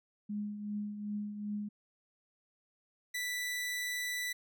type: tone with tremolo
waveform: sine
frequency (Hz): 207.7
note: G#3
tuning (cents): 0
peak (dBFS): -33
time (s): 0.29-1.69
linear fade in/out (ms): 10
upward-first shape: triangle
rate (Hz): 2.6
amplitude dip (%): 60
type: tone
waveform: sawtooth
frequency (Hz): 1975.5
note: B6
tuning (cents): 0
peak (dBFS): -31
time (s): 3.14-4.33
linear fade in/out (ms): 10
effects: none